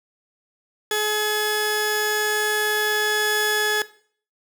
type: tone pair together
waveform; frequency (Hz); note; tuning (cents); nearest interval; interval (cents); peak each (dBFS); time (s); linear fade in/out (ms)
sawtooth; 424.2 / 1697; G#4 / G#6; +37 / +37; 2 octaves; 2400; -19; 0.91-3.82; 2
effects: noise-tail reverb RT60 0.5 s tail -17 dB re dry